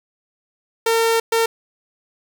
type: tone bursts at uneven times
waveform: sawtooth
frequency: 455.5 Hz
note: A#4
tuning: 40 cents flat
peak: -11 dBFS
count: 2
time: 0.86-1.2 / 1.32-1.46 s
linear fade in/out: 5 ms
effects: none